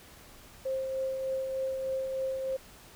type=tone with tremolo; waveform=sine; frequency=529 Hz; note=C5; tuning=19 cents sharp; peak=-28 dBFS; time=0.65-2.57 s; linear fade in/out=10 ms; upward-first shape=triangle; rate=3.3 Hz; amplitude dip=40%; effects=pink hiss -53 dBFS RMS until 2.95 s